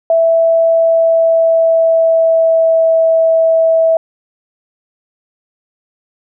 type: tone with pitch glide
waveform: sine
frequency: 659.3 to 652.1 Hz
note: E5 to E5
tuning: 0 to -19 cents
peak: -7 dBFS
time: 0.1-3.97 s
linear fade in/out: 2 ms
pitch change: -19 cents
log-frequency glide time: 0.67-2.94 s
effects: none